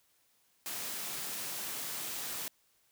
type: high-pass noise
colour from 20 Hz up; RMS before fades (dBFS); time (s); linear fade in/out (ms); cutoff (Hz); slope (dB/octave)
white; -39; 0.66-2.48; 0; 110; 48
effects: white hiss -71 dBFS RMS until 2.91 s